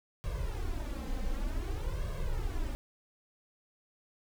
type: noise with flanger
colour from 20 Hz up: brown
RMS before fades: -34 dBFS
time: 0.24-2.75 s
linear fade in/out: 0 ms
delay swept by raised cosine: 1.8 to 3.9 ms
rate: 0.54 Hz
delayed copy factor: +1
effects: none